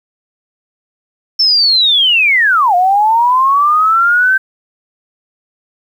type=linear two-way sweep; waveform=sine; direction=down then up; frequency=5370 to 698.5 to 1563 Hz; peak=-7 dBFS; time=1.39-4.38 s; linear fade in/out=10 ms; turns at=2.75 s; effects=7-bit